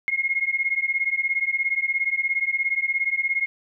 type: beating tone pair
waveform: sine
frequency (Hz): 2145 / 2162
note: C7 / C#7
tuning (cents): +42 / -44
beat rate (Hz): 17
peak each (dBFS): -24 / -24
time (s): 0.08-3.46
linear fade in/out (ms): 0
effects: none